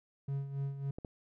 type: tone with tremolo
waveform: triangle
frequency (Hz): 138.59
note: C#3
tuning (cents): 0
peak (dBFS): -30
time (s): 0.28-0.91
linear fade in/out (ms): 5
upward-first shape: sine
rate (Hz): 3.6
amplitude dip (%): 65
type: clicks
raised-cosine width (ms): 2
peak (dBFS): -29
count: 2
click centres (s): 0.985 / 1.048
effects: none